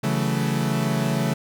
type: chord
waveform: 40% pulse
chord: F# minor seventh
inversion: second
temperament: equal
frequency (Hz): 138.59 / 164.81 / 185 / 220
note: C#3 / E3 / F#3 / A3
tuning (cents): 0 / 0 / 0 / 0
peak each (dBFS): -24 / -26 / -29 / -25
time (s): 0.03-1.34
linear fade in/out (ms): 10
effects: none

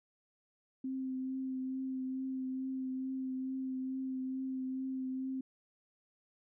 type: tone with vibrato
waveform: sine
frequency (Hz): 261.6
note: C4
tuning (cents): 0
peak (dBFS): -35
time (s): 0.84-5.41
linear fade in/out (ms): 5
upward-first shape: triangle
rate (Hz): 2.3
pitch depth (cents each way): 18
effects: none

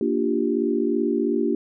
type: chord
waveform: sine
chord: G minor seventh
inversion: first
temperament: equal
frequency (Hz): 233.1 / 293.7 / 349.2 / 392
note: Bb3 / D4 / F4 / G4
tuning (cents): 0 / 0 / 0 / 0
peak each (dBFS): -25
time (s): 0.01-1.55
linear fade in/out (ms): 2
effects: none

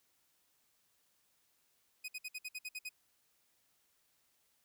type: tone bursts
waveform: sawtooth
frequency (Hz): 2502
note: D#7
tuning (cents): +9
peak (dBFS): -37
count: 9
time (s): 2.04-2.892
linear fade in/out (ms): 10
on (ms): 44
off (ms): 57
effects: white hiss -75 dBFS RMS until 4.64 s

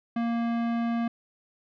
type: tone with tanh clipping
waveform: sine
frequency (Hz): 233.1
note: A#3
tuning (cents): 0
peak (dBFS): -27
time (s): 0.16-1.08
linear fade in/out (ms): 5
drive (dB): 18
effects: none

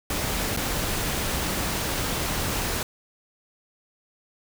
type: noise with dropouts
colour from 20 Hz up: pink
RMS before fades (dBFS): -27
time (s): 0.1-2.83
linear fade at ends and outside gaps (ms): 2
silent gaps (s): 0.565-0.572
effects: none

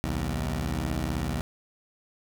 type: beating tone pair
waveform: 15% pulse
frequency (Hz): 63 / 79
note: B1 / D#2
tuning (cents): +35 / +27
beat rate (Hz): 16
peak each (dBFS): -24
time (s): 0.04-1.41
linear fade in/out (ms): 0
effects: none

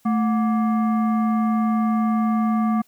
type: tone with frequency modulation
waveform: sine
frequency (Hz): 220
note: A3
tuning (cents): 0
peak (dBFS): -17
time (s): 0.05-2.82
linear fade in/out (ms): 10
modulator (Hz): 948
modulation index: 0.57
effects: white hiss -60 dBFS RMS until 2.87 s

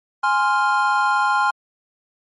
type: chord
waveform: triangle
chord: F minor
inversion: first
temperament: equal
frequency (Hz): 830.6 / 1046.5 / 1396.9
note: Ab5 / C6 / F6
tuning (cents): 0 / 0 / 0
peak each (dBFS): -18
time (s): 0.23-1.51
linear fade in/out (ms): 10
effects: MP3 48 kbps

